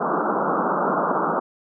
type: band-pass noise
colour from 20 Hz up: white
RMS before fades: -22 dBFS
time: 0-1.4 s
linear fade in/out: 10 ms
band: 160 to 1400 Hz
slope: 96 dB/octave
effects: none